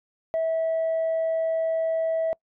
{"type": "tone", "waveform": "sine", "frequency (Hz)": 650, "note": "E5", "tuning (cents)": -24, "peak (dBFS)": -20, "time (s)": [0.34, 2.33], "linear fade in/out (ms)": 0, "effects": ["noise-tail reverb RT60 0.1 s tail -26 dB re dry", "tanh soft clip ceiling -20 dBFS"]}